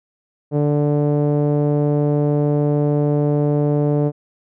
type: tone with low-pass filter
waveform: sawtooth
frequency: 146.83 Hz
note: D3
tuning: in tune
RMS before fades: -17 dBFS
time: 0.51-4.12 s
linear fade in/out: 50 ms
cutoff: 520 Hz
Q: 2
effects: none